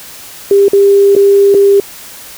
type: tone with dropouts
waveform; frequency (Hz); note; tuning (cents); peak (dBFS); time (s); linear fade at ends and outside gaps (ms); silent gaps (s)
sine; 398.9; G4; +30; -3; 0.51-1.8; 2; 0.683-0.732 / 1.152-1.163 / 1.543-1.547
effects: white hiss -31 dBFS RMS until 2.37 s